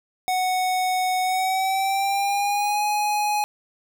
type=tone with pitch glide; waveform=square; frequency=740 to 835.4 Hz; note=F#5 to G#5; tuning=0 to +10 cents; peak=-21 dBFS; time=0.28-3.44 s; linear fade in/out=0 ms; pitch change=+210 cents; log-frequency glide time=1.23-2.83 s; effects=none